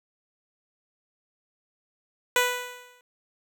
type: tone with exponential decay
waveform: 10% pulse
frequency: 493.9 Hz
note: B4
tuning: in tune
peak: -9 dBFS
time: 2.36-3.01 s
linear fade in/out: 1 ms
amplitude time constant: 140 ms
effects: none